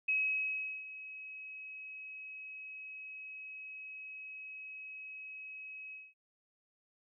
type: tone with ADSR envelope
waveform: sine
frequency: 2555 Hz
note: D#7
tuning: 45 cents sharp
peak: -28 dBFS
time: 0.08-6.14 s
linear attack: 8 ms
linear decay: 750 ms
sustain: -16 dB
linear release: 210 ms
effects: none